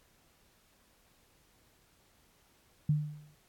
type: tone with exponential decay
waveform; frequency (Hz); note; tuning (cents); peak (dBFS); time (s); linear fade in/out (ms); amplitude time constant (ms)
sine; 150; D3; +37; -22; 2.89-3.35; 5; 100
effects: pink hiss -67 dBFS RMS until 3.48 s + AAC 64 kbps